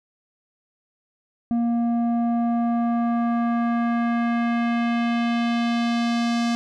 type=tone with low-pass filter sweep; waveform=square; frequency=234.9 Hz; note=A#3; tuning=13 cents sharp; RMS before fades=-22 dBFS; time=1.51-6.55 s; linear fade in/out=0 ms; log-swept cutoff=490 to 5600 Hz; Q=1.3; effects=none